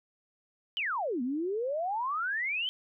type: exponential two-way sweep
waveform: sine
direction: down then up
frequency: 3153 to 235.9 to 3153 Hz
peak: -29 dBFS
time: 0.77-2.69 s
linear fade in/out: 0 ms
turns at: 1.22 s
effects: none